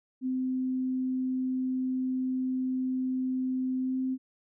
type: tone with pitch glide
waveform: sine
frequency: 257.8 to 260 Hz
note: C4 to C4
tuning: -26 to -11 cents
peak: -27 dBFS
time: 0.21-4.18 s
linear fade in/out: 50 ms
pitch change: +15 cents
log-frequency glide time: 3.8-3.98 s
effects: none